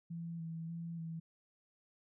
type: tone with vibrato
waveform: sine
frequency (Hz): 165.7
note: E3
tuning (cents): +9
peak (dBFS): -40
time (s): 0.1-1.2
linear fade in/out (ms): 10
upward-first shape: square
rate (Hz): 1.7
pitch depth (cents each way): 21
effects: none